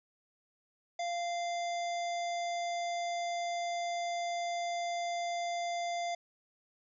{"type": "harmonic tone with a mistuned harmonic", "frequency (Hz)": 693, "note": "F5", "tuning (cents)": -14, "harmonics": [1, 3, 5, 7, 9, 10], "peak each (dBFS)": [-33, -43, -47, -50, -52, -53], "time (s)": [0.99, 6.15], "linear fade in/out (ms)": 5, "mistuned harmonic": 5, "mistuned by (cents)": 18, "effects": []}